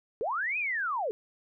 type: linear two-way sweep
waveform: sine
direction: up then down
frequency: 392 to 2555 to 392 Hz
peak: -28 dBFS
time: 0.21-1.11 s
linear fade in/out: 0 ms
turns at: 0.58 s
effects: none